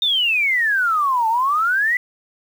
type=exponential two-way sweep; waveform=sine; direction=down then up; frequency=3690 to 872 to 2016 Hz; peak=-15 dBFS; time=0.02-1.97 s; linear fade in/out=2 ms; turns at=1.28 s; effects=7-bit